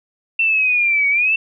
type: linear two-way sweep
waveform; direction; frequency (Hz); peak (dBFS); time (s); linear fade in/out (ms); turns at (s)
sine; down then up; 2700 to 2232 to 2700; -13; 0.39-1.36; 5; 1.09
effects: none